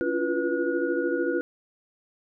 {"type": "tone cluster", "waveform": "sine", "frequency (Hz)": [282, 340.2, 353.5, 490.4, 1449], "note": ["C#4", "F4", "F4", "B4", "F#6"], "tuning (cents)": [30, -45, 21, -12, -37], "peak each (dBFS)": [-31, -28, -31, -28, -33], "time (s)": [0.01, 1.41], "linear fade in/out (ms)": 0, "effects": []}